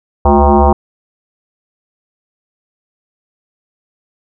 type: tone with frequency modulation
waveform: sine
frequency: 360 Hz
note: F#4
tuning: 47 cents flat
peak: -5 dBFS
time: 0.25-0.73 s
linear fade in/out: 5 ms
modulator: 143 Hz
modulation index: 4.4
effects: none